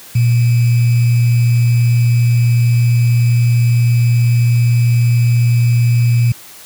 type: tone with sample-and-hold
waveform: sine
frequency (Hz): 119.1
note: A#2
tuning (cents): +38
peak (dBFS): -8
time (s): 0.15-6.32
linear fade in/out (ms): 5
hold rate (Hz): 2450
effects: white hiss -37 dBFS RMS until 6.65 s + high-pass 60 Hz 12 dB/octave